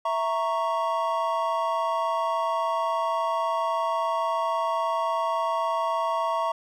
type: chord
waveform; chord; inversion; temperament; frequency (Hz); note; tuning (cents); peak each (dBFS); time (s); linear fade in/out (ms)
triangle; A# diminished; second; equal; 659.3 / 932.3 / 1108.7; E5 / A#5 / C#6; 0 / 0 / 0; -26; 0.05-6.52; 5
effects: none